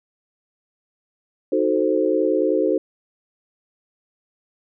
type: chord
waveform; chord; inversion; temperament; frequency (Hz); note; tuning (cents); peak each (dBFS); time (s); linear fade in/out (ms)
sine; D# diminished seventh; none; equal; 311.1 / 370 / 440 / 523.3; D#4 / F#4 / A4 / C5; 0 / 0 / 0 / 0; -22; 1.52-2.78; 5
effects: none